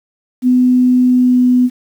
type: tone with pitch glide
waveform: sine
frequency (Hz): 251 to 249.4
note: B3 to B3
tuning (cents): +28 to +17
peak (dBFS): -7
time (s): 0.42-1.7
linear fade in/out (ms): 50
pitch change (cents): -11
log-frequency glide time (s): 1.05-1.39
effects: 7-bit